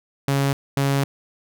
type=tone bursts at uneven times; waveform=sawtooth; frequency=138.59 Hz; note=C#3; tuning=in tune; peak=-14 dBFS; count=2; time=0.28-0.53 / 0.77-1.04 s; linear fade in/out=2 ms; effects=none